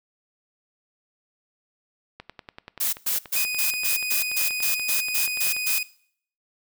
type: click train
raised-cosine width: 0.3 ms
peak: -22 dBFS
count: 36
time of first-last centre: 2.2-5.565 s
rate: 10.4 Hz
type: noise bursts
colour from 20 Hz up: blue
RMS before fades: -24 dBFS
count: 12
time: 2.8-5.79 s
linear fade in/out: 10 ms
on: 130 ms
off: 130 ms
type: tone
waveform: sawtooth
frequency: 2489 Hz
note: D#7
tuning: in tune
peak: -22 dBFS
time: 3.36-5.83 s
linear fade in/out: 2 ms
effects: noise-tail reverb RT60 0.6 s tail -21 dB re dry